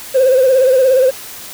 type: tone with vibrato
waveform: triangle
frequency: 520 Hz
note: C5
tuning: 11 cents flat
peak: -4 dBFS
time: 0.14-1.11 s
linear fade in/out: 20 ms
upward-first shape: sine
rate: 17 Hz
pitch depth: 65 cents each way
effects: tanh soft clip ceiling -4 dBFS + white hiss -31 dBFS RMS until 1.53 s

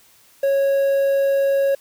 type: tone with quantisation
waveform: triangle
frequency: 551 Hz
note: C#5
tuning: 11 cents flat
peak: -13 dBFS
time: 0.43-1.75 s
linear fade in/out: 5 ms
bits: 7
effects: white hiss -53 dBFS RMS until 1.8 s

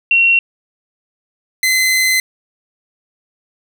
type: tone pair in turn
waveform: sine / sawtooth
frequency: 2734 / 2048 Hz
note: F7 / C7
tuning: -37 / -38 cents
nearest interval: perfect fourth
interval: 501 cents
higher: first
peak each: -8 dBFS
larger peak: neither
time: 0.11-0.39 / 1.63-2.2 s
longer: second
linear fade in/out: 2 ms
effects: none

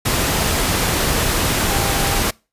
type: tone in noise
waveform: sine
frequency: 795 Hz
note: G5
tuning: 24 cents sharp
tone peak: -26 dBFS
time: 1.7-2.2 s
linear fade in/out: 10 ms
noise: pink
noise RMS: -18 dBFS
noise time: 0.05-2.31 s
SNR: -11 dB
effects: noise-tail reverb RT60 0.3 s tail -25 dB re dry + resampled to 32000 Hz

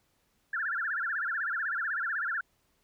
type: tone with vibrato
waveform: sine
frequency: 1557 Hz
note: G6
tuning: 12 cents flat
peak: -29 dBFS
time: 0.53-2.41 s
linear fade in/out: 5 ms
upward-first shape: sine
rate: 16 Hz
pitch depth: 240 cents each way
effects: pink hiss -72 dBFS RMS until 2.83 s

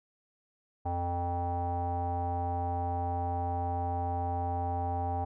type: tone with low-pass filter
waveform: square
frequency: 87.31 Hz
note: F2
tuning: in tune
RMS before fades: -32 dBFS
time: 0.85-5.25 s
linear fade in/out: 10 ms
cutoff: 800 Hz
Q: 9.8
effects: none

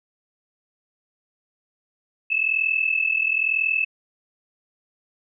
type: tone pair together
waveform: sine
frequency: 2595 / 2636 Hz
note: E7 / E7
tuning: -28 / -1 cents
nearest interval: unison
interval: 27 cents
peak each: -22 dBFS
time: 2.3-3.85 s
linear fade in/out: 10 ms
effects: none

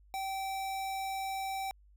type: tone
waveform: square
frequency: 774 Hz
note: G5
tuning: 22 cents flat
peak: -35 dBFS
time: 0.14-1.71 s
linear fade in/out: 0 ms
effects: added 50 Hz sine -58 dBFS peak until 1.96 s

